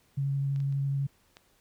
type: tone with vibrato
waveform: sine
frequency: 138.59 Hz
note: C#3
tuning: in tune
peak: -26 dBFS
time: 0.17-1.07 s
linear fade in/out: 10 ms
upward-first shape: sine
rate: 12 Hz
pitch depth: 10 cents each way
type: clicks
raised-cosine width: 0.2 ms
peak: -35 / -36 / -40 / -30 dBFS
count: 4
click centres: 0.561 / 0.603 / 0.725 / 1.369 s
effects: pink hiss -66 dBFS RMS until 1.6 s